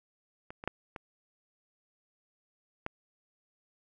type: clicks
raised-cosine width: 0.5 ms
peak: -28 / -27 / -15 / -25 / -19 dBFS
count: 5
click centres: 0.505 / 0.639 / 0.676 / 0.962 / 2.864 s
effects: none